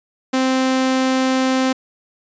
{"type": "tone", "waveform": "sawtooth", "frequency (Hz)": 260.9, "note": "C4", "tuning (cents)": -5, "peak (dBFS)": -11, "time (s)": [0.33, 1.73], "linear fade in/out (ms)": 10, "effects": ["resampled to 16000 Hz"]}